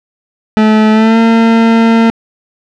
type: tone with pitch glide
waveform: 40% pulse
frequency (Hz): 216.4 to 227.6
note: A3 to A#3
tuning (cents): -29 to -41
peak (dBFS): -4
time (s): 0.57-2.1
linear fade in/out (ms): 0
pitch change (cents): +88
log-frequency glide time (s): 0.92-1.18
effects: low-pass 3000 Hz 12 dB/octave